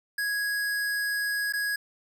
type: tone with dropouts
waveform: square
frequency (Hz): 1661.2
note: G#6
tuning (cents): 0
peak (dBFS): -27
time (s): 0.18-1.76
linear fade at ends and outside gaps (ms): 5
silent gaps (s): 1.525-1.535
effects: none